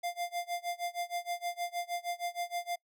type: tone with tremolo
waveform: square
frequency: 698.5 Hz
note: F5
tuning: in tune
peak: -32 dBFS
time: 0.03-2.76 s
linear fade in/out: 10 ms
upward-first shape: sine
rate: 6.4 Hz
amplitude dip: 95%
effects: noise-tail reverb RT60 0.1 s tail -24 dB re dry